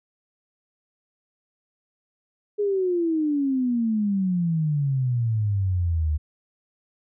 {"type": "exponential sweep", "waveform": "sine", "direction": "down", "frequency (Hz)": [419.5, 74], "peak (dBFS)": -20, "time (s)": [2.58, 6.18], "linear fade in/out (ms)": 20, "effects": []}